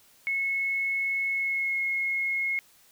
sine tone with pitch glide, 2189 to 2164 Hz, C#7 to C#7, -22 to -42 cents, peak -25 dBFS, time 0.27-2.59 s, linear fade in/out 0 ms, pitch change -20 cents, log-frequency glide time 1.3-1.79 s, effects white hiss -59 dBFS RMS until 2.91 s

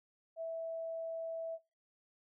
sine tone, 656 Hz, E5, 9 cents flat, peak -37 dBFS, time 0.36-1.59 s, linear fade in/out 50 ms, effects noise-tail reverb RT60 0.3 s tail -24 dB re dry

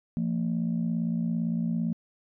sine tone pair together, 170.9 / 228.6 Hz, F3 / A#3, -37 / -34 cents, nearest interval perfect fourth, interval 503 cents, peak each -27 dBFS, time 0.17-1.93 s, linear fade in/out 0 ms, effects tanh soft clip ceiling -20 dBFS

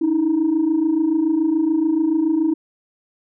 sine tone pair together, 294.6 / 321.6 Hz, D4 / E4, +6 / -43 cents, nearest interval major second, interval 151 cents, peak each -20 / -15 dBFS, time 0.01-2.54 s, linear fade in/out 10 ms, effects tanh soft clip ceiling -11 dBFS

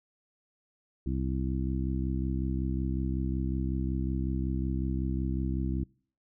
harmonic tone, 65.41 Hz, C2, in tune, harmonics 1 / 2 / 3 / 4 / 5, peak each -31 / -34 / -36 / -37 / -38 dBFS, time 1.06-5.84 s, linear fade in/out 5 ms, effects noise-tail reverb RT60 0.5 s tail -26 dB re dry

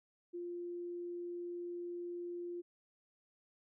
sine tone, 349.2 Hz, F4, in tune, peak -40 dBFS, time 0.33-2.62 s, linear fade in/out 20 ms, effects none

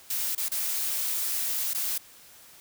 blue noise with dropouts, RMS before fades -29 dBFS, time 0.1-1.98 s, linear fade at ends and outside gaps 5 ms, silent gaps 0.351-0.377 / 0.485-0.516 / 1.735-1.746 s, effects white hiss -52 dBFS RMS until 2.6 s

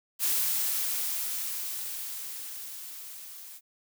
blue noise with level ramp, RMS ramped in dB -26 to -46 dBFS, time 0.19-3.61 s, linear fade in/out 50 ms, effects none

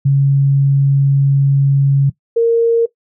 sine tone pair in turn, 138.59 / 462.5 Hz, C#3 / A#4, 0 / -14 cents, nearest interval octave + major sixth, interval 2086 cents, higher second, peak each -8 dBFS, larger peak neither, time 0.05-2.1 / 2.36-2.86 s, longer first, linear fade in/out 10 ms, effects noise-tail reverb RT60 0.1 s tail -18 dB re dry

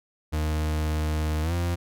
40% pulse tone with pitch glide, 77.2 to 86.65 Hz, D#2 to F2, -13 to -13 cents, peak -23 dBFS, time 0.32-1.76 s, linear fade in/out 20 ms, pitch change +200 cents, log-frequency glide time 1.42-1.53 s, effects none

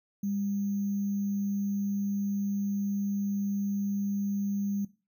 sine tone with sample-and-hold, 200.5 Hz, G3, 39 cents sharp, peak -28 dBFS, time 0.23-4.85 s, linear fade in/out 5 ms, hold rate 6300 Hz, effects noise-tail reverb RT60 0.3 s tail -18 dB re dry

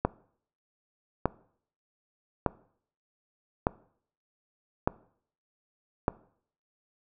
click train, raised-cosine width 1 ms, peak -9 dBFS, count 6, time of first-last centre 0.05-6.081 s, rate 0.829 Hz, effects noise-tail reverb RT60 0.6 s tail -21 dB re dry

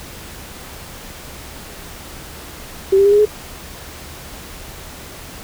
sine tone with pitch steps, 387 / 395.6 / 404.4 / 413.3 / 422.5 Hz, G4 / G4 / G#4 / G#4 / G#4, -22 / +16 / -46 / -8 / +30 cents, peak -8 dBFS, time 2.92-3.255 s, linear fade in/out 10 ms, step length 67 ms, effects added 72 Hz sine -42 dBFS peak until 5.43 s + pink hiss -35 dBFS RMS until 5.43 s

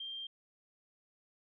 sine tone, 3179 Hz, G7, 24 cents sharp, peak -40 dBFS, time 0-0.27 s, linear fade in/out 5 ms, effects none

